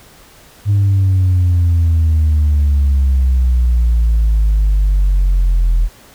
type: exponential sweep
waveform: sine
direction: down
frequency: 102.7 to 40.81 Hz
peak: -7 dBFS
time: 0.65-5.89 s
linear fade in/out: 50 ms
effects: tanh soft clip ceiling -7 dBFS + pink hiss -43 dBFS RMS until 6.14 s